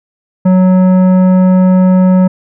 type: tone with tanh clipping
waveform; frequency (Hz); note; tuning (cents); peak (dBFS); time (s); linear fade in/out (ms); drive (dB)
sine; 185; F#3; 0; -6; 0.45-2.28; 10; 12
effects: none